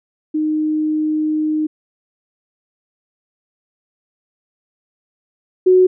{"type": "tone pair in turn", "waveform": "sine", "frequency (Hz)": [308.3, 369.1], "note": ["D#4", "F#4"], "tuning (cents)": [-16, -4], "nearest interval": "minor third", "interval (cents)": 312, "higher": "second", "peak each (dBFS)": [-15, -7], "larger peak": "second", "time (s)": [[0.34, 1.67], [5.66, 5.87]], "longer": "first", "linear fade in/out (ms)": 10, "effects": []}